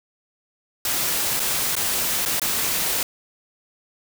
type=noise with dropouts; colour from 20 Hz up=white; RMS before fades=-23 dBFS; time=0.85-3.03 s; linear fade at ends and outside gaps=2 ms; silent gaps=1.396-1.4 / 1.754-1.765 / 2.252-2.259 / 2.397-2.417 s; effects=none